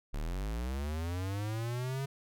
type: linear sweep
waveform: square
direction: up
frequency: 33.8 to 138.59 Hz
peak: -34 dBFS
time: 0.13-2.06 s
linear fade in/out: 10 ms
effects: none